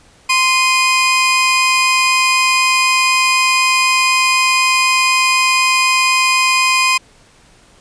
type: tone pair together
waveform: sawtooth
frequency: 1042 / 2474 Hz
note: C6 / D#7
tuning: -7 / -10 cents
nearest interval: octave + minor third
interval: 1497 cents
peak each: -10 dBFS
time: 0.29-6.98 s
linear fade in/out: 10 ms
effects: pink hiss -48 dBFS RMS until 7.8 s + resampled to 22050 Hz